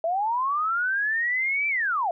sine linear two-way sweep, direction up then down, 641 to 2349 to 641 Hz, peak -22 dBFS, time 0.04-2.11 s, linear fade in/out 2 ms, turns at 1.68 s, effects none

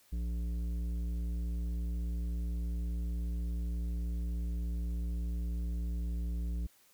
sine tone with tanh clipping, 58.27 Hz, A#1, in tune, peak -34 dBFS, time 0.12-6.67 s, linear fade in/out 10 ms, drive 11 dB, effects white hiss -65 dBFS RMS until 6.93 s

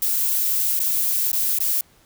violet noise with dropouts, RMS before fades -21 dBFS, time 0.02-1.81 s, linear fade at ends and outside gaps 2 ms, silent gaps 0.793-0.8 / 1.317-1.33 / 1.587-1.603 s, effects pink hiss -56 dBFS RMS until 2.05 s

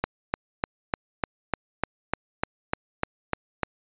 click train, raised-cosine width 0.5 ms, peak -8 dBFS, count 13, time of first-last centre 0.04-3.633 s, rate 3.34 Hz, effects resampled to 8000 Hz

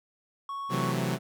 triangle tone, 1108.7 Hz, C#6, in tune, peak -31 dBFS, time 0.49-0.92 s, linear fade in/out 2 ms
sawtooth chord, F# half-diminished seventh, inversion second, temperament equal, 130.81 / 164.81 / 185 / 220 Hz, C3 / E3 / F#3 / A3, 0 / 0 / 0 / 0 cents, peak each -27 / -29 / -28 / -32 dBFS, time 0.69-1.19 s, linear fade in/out 50 ms
effects none

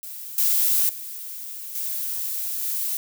violet noise with level steps, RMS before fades -36 / -20 / -35 / -28 / -26 dBFS, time 0.03-2.97 s, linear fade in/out 0 ms, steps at 0.38 / 0.89 / 1.75 / 2.63 s, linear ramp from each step 2 ms, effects none

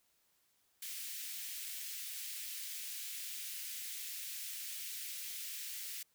white high-pass noise, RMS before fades -44 dBFS, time 0.82-6.03 s, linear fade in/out 5 ms, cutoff 2000 Hz, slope 24 dB/octave, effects white hiss -75 dBFS RMS until 6.14 s

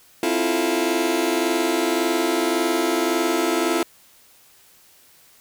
sawtooth chord, F major seventh, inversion second, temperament just, 261.9 / 327.4 / 349.2 / 436.5 Hz, C4 / E4 / F4 / A4, +2 / -12 / 0 / -14 cents, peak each -24 / -19 / -19 / -23 dBFS, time 0.23-3.83 s, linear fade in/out 2 ms, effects white hiss -53 dBFS RMS until 5.4 s

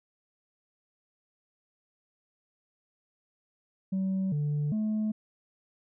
sine tone with pitch steps, 190.6 / 147.4 / 215.3 Hz, G3 / D3 / A3, -48 / +7 / -37 cents, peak -24 dBFS, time 3.92-5.12 s, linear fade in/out 10 ms, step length 400 ms, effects tanh soft clip ceiling -25 dBFS

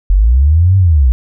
sine linear two-way sweep, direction up then down, 42.87 to 98 to 57.5 Hz, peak -5 dBFS, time 0.1-1.12 s, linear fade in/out 0 ms, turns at 0.77 s, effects none

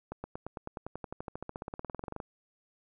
accelerating click train, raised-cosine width 1 ms, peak -24 dBFS, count 30, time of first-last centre 0.12-2.202 s, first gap 120 ms, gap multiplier 0.96, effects none

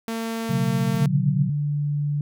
sawtooth tone, 226.7 Hz, A#3, 48 cents flat, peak -22 dBFS, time 0.08-1.06 s, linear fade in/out 0 ms
sine chord, B suspended second, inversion none, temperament equal, 123.47 / 138.59 / 185 Hz, B2 / C#3 / F#3, 0 / 0 / 0 cents, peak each -28 / -23 / -24 dBFS, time 0.49-1.5 s, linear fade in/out 10 ms
sine tone with pitch glide, 146.83 to 145.98 Hz, D3 to D3, 0 to -10 cents, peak -21 dBFS, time 0.95-2.21 s, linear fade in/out 2 ms, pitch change -10 cents, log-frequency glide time 1.31-1.88 s
effects none

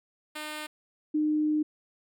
5% pulse / sine tone pair in turn, 304.4 / 304.4 Hz, D#4 / D#4, -38 / -38 cents, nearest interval unison, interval 0 cents, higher neither, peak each -24 / -23 dBFS, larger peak second, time 0.35-0.67 / 1.14-1.63 s, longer second, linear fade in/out 10 ms, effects none

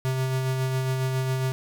square tone with tremolo, 130.81 Hz, C3, in tune, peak -23 dBFS, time 0.05-1.52 s, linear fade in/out 0 ms, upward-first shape sine, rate 7.3 Hz, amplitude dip 30%, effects none

